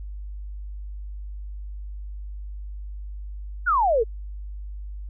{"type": "exponential sweep", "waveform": "sine", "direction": "down", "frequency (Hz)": [1528, 419.2], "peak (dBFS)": -17, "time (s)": [3.66, 4.04], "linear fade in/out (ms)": 20, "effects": ["added 50 Hz sine -32 dBFS peak until 5.09 s"]}